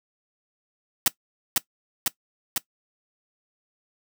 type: noise with echo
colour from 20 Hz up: white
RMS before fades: -18 dBFS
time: 1.06-1.08 s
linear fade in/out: 2 ms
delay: 500 ms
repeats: 3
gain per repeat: -2 dB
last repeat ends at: 2.58 s
effects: noise-tail reverb RT60 0.1 s tail -20 dB re dry